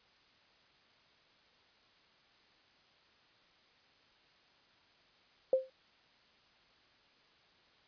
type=tone with exponential decay; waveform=sine; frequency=523.3 Hz; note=C5; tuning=in tune; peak=-21 dBFS; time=5.53-5.7 s; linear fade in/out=2 ms; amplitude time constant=36 ms; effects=white hiss -66 dBFS RMS until 7.87 s + resampled to 11025 Hz